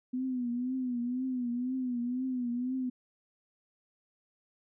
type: tone with vibrato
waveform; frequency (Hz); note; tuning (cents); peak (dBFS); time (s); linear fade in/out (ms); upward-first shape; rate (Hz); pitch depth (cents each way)
sine; 249.6; B3; +19; -30; 0.13-2.9; 10; triangle; 2; 92
effects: none

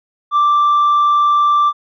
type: tone with tanh clipping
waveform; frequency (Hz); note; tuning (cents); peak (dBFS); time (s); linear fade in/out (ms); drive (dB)
sine; 1174.7; D6; 0; -10; 0.31-1.73; 50; 1
effects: none

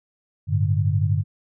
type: chord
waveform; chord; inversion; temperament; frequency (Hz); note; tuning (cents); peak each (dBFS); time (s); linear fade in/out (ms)
sine; G suspended second; none; just; 98 / 110.25 / 147; G2 / A2 / D3; 0 / +4 / +2; -20 / -24 / -23; 0.47-1.24; 50
effects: none

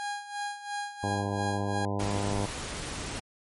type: tone with tremolo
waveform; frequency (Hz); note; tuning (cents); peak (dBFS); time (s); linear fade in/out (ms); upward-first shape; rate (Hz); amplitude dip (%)
30% pulse; 818; G#5; -26; -28; 0-1.85; 0; sine; 2.9; 75
type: harmonic tone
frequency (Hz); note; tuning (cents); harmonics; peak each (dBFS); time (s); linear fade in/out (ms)
100.5; G2; +44; 1 / 2 / 3 / 4 / 5 / 6 / 7 / 8 / 9 / 10; -32 / -35 / -37 / -38 / -39 / -40 / -40 / -41 / -42 / -42; 1.03-2.46; 5
type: noise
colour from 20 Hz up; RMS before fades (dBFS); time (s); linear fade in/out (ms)
pink; -36; 1.99-3.2; 10
effects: MP3 48 kbps

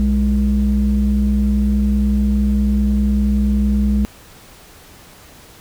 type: tone pair together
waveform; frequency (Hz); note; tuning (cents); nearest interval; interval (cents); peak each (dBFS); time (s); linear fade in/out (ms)
sine; 62.38 / 207.1; B1 / G#3; +18 / -5; octave + major sixth; 2077; -14; 0-4.05; 0
effects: tanh soft clip ceiling -8 dBFS + pink hiss -43 dBFS RMS until 5.6 s

